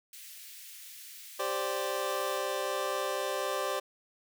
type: high-pass noise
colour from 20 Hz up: white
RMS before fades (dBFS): -48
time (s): 0.13-2.38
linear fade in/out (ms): 2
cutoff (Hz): 1900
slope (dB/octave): 24
type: chord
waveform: 25% pulse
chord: G suspended fourth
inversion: none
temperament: equal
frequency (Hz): 392 / 523.3 / 587.3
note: G4 / C5 / D5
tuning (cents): 0 / 0 / 0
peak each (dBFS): -33 / -31 / -31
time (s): 1.39-3.8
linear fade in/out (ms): 10
effects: none